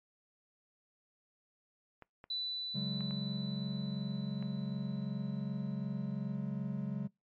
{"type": "clicks", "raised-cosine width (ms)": 0.5, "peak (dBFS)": -35, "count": 5, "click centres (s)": [2.023, 2.241, 3.007, 3.109, 4.426]}
{"type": "tone with exponential decay", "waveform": "sine", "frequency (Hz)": 3980, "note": "B7", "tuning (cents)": 13, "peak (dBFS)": -34, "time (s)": [2.3, 6.35], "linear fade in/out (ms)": 5, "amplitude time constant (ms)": 880}
{"type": "chord", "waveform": "triangle", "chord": "C# suspended fourth", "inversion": "none", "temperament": "equal", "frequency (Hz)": [138.59, 185, 207.7], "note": ["C#3", "F#3", "G#3"], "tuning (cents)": [0, 0, 0], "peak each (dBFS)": -37, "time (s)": [2.74, 7.08], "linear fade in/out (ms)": 20}
{"effects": ["noise-tail reverb RT60 0.2 s tail -24 dB re dry", "MP3 48 kbps"]}